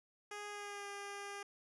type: tone with pitch glide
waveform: 10% pulse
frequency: 413.3 to 402.7 Hz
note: G#4 to G4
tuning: -8 to +47 cents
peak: -36 dBFS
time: 0.31-1.43 s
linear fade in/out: 5 ms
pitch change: -45 cents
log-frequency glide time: 0.49-0.87 s
effects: resampled to 24000 Hz